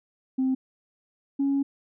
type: tone pair in turn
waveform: sine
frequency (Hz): 261.6 / 277.2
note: C4 / C#4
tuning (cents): 0 / 0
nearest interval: minor second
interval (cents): 100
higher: second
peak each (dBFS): -20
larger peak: neither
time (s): 0.38-0.55 / 1.39-1.63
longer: second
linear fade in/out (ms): 10
effects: tanh soft clip ceiling -18 dBFS